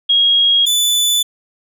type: tone pair in turn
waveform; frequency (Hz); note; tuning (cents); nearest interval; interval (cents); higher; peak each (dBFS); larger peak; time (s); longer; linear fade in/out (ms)
sine / sawtooth; 3283 / 3487; G#7 / A7; -21 / -16; minor second; 105; second; -9; neither; 0.09-0.66 / 0.66-1.23; neither; 10
effects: none